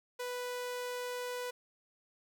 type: tone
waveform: sawtooth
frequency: 493.9 Hz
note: B4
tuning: in tune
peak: -33 dBFS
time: 0.19-1.51 s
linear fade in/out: 10 ms
effects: none